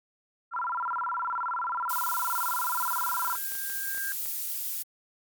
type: tone with vibrato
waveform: sine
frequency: 1164 Hz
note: D6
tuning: 16 cents flat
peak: -28 dBFS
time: 0.51-3.38 s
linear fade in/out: 50 ms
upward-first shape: square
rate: 19 Hz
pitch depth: 280 cents each way
type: noise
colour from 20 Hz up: violet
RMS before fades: -32 dBFS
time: 1.89-4.83 s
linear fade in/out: 10 ms
type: tone with exponential growth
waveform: sine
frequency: 1596 Hz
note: G6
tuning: 31 cents sharp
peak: -31 dBFS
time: 2.09-4.12 s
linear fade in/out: 0 ms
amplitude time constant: 440 ms
type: clicks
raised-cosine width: 0.3 ms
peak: -30 dBFS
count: 12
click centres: 2.526 / 2.818 / 3.093 / 3.245 / 3.279 / 3.358 / 3.519 / 3.552 / 3.699 / 3.947 / 3.978 / 4.258 s
effects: Opus 48 kbps